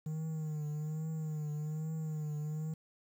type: tone with vibrato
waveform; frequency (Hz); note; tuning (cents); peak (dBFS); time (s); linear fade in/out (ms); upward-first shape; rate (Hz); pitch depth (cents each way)
triangle; 154.3; D#3; -14; -33; 0.06-2.74; 5; triangle; 1.2; 63
effects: 10-bit